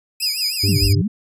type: tone with vibrato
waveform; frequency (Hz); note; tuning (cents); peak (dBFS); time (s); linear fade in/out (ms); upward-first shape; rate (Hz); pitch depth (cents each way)
5% pulse; 2489; D#7; 0; -16; 0.2-0.93; 5; triangle; 6.5; 210
type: tone with tremolo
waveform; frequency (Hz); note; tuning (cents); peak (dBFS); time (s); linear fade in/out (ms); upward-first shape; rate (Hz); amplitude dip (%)
sine; 4978; D#8; 0; -17; 0.22-0.95; 5; sine; 5.4; 65
type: harmonic tone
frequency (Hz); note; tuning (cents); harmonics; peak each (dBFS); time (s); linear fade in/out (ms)
99.1; G2; +19; 1 / 3 / 4; -16 / -26 / -28; 0.63-1.02; 10
type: linear two-way sweep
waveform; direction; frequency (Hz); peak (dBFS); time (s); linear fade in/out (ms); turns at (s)
sine; down then up; 228.2 to 40.48 to 228.2; -17; 0.68-1.08; 10; 0.85
effects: resampled to 32000 Hz